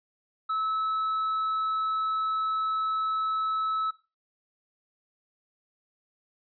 triangle tone, 1300 Hz, E6, 24 cents flat, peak -24 dBFS, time 0.49-3.91 s, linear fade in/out 10 ms, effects noise-tail reverb RT60 0.3 s tail -17 dB re dry + resampled to 11025 Hz

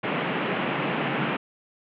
pink band-pass noise, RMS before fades -27 dBFS, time 0.03-1.37 s, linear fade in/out 10 ms, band 140 to 3000 Hz, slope 48 dB/octave, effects none

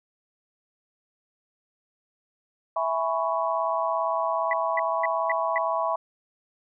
sine chord, C# minor seventh, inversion first, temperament equal with one note detuned, 659.3 / 830.6 / 991.2 / 1108.7 Hz, E5 / G#5 / B5 / C#6, 0 / 0 / +6 / 0 cents, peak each -27 / -32 / -28 / -29 dBFS, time 2.76-5.96 s, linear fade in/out 5 ms
sine tone bursts, 1975.5 Hz, B6, in tune, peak -23 dBFS, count 5, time 4.51-5.58 s, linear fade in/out 2 ms, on 22 ms, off 240 ms
effects none

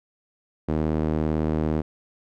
sawtooth tone with band-pass filter, 77.9 Hz, D#2, 3 cents sharp, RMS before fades -24 dBFS, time 0.68-1.82 s, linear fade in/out 10 ms, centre 310 Hz, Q 0.92, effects none

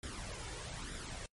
pink noise with flanger, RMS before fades -44 dBFS, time 0.03-1.26 s, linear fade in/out 2 ms, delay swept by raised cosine 0.55 to 2.25 ms, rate 1.1 Hz, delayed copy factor +0.6, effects noise-tail reverb RT60 0.1 s tail -26 dB re dry + MP3 48 kbps

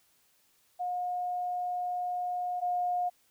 sine tone pair in turn, 718 / 715.1 Hz, F5 / F5, +48 / +41 cents, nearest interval unison, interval 7 cents, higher first, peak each -30 / -27 dBFS, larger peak second, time 0.79-2.61 / 2.61-3.1 s, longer first, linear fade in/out 20 ms, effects white hiss -68 dBFS RMS until 3.3 s

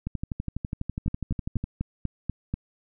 two click trains, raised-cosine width 5 ms, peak -17 / -15 dBFS, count 20 / 7, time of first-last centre 0.07-1.64 / 1.08-2.54 s, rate 12.1 / 4.11 Hz, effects none

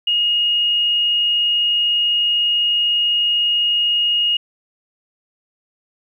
sine tone, 2866 Hz, F7, 44 cents sharp, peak -14 dBFS, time 0.07-4.37 s, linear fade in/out 5 ms, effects 9-bit

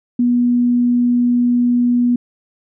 sine tone, 243 Hz, B3, 28 cents flat, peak -11 dBFS, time 0.19-2.16 s, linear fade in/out 5 ms, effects none

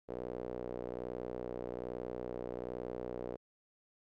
sawtooth tone with band-pass filter, 61.2 Hz, B1, 15 cents flat, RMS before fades -42 dBFS, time 0.08-3.37 s, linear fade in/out 20 ms, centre 470 Hz, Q 2.9, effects none

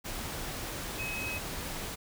sine tone in noise, 2548 Hz, D#7, 41 cents sharp, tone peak -35 dBFS, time 0.98-1.39 s, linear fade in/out 20 ms, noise pink, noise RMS -38 dBFS, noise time 0.04-1.96 s, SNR 0 dB, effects none

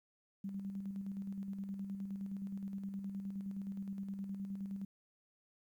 sine tone with tremolo, 196.3 Hz, G3, 3 cents sharp, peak -38 dBFS, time 0.44-4.85 s, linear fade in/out 5 ms, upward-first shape square, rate 9.6 Hz, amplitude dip 40%, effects 12-bit

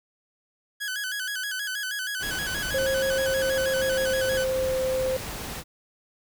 sawtooth tone with vibrato, 1585 Hz, G6, 19 cents sharp, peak -25 dBFS, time 0.8-4.45 s, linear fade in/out 20 ms, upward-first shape square, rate 6.3 Hz, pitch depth 83 cents each way
pink noise, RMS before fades -35 dBFS, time 2.19-5.64 s, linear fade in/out 50 ms
sine tone with pitch glide, 533 to 520.2 Hz, C5 to C5, +32 to -10 cents, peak -23 dBFS, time 2.74-5.17 s, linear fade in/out 5 ms, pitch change -42 cents, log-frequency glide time 3.08-4.86 s
effects none

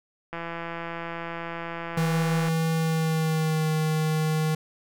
click train, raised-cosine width 0.5 ms, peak -19 dBFS, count 363, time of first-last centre 0.33-2.485 s, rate 168 Hz
square tone with pitch glide, 162.2 to 156.49 Hz, E3 to D#3, -28 to +10 cents, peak -23 dBFS, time 1.97-4.55 s, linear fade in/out 5 ms, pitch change -62 cents, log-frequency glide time 2.73-3.71 s
effects none

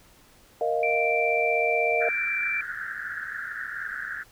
sine chord, Bb suspended fourth, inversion none, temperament equal, 466.2 / 622.3 / 698.5 Hz, Bb4 / Eb5 / F5, 0 / 0 / 0 cents, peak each -27 dBFS, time 0.61-2.09 s, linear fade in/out 2 ms
sine tone, 2349 Hz, D7, in tune, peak -25 dBFS, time 0.83-2.61 s, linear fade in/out 2 ms
white band-pass noise, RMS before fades -34 dBFS, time 2-4.24 s, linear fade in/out 20 ms, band 1400 to 1800 Hz, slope 96 dB/octave
effects pink hiss -56 dBFS RMS until 4.31 s

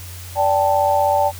sine chord, D suspended fourth, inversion none, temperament equal with one note detuned, 581.6 / 784 / 880 Hz, D5 / G5 / A5, -17 / 0 / 0 cents, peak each -18 dBFS, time 0.35-1.32 s, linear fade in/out 50 ms, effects added 89 Hz sine -33 dBFS peak until 1.39 s + white hiss -38 dBFS RMS until 1.39 s

